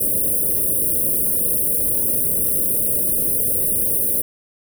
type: band-stop noise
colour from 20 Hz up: white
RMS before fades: -19 dBFS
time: 0-4.22 s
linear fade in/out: 10 ms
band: 600 to 9000 Hz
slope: 96 dB/octave
effects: none